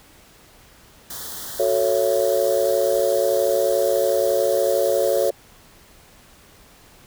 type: band-stop noise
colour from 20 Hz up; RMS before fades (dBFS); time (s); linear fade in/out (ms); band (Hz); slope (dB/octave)
white; -33; 1.1-5.3; 5; 1900 to 3100; 96
type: chord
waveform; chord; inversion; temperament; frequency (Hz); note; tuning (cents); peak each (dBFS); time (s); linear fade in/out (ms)
sine; F# minor seventh; none; just; 370 / 444 / 555 / 666; F#4 / A4 / C#5 / E5; 0 / +16 / +2 / +18; -25 / -23 / -19 / -25; 1.59-5.31; 10
effects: pink hiss -50 dBFS RMS until 7.06 s